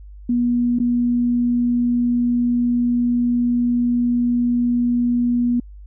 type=tone with dropouts; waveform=sine; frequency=241.5 Hz; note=B3; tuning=39 cents flat; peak=-15 dBFS; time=0.29-5.6 s; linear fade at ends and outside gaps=5 ms; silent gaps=0.788-0.799 s; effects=added 50 Hz sine -36 dBFS peak until 5.86 s